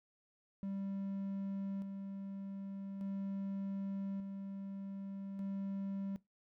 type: tone with tremolo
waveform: triangle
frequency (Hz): 196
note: G3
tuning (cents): 0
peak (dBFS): -36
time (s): 0.63-6.16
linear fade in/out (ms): 0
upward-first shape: square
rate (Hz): 0.42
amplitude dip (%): 40
effects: noise-tail reverb RT60 0.2 s tail -20 dB re dry